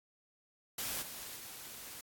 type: noise with level steps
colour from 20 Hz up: white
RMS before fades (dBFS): -38 / -46 / -48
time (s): 0.78-2.01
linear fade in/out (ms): 5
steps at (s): 1.01 / 1.36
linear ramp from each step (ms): 20
effects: AAC 64 kbps